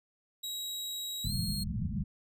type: tone with pitch glide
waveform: sawtooth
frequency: 3839 to 4260 Hz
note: B7 to C8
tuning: -50 to +30 cents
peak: -33 dBFS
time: 0.43-1.64 s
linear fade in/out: 10 ms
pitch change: +180 cents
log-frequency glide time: 1.23-1.33 s
type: low-pass noise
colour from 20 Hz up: white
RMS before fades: -34 dBFS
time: 1.24-2.04 s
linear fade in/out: 10 ms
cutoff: 220 Hz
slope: 96 dB/octave
effects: none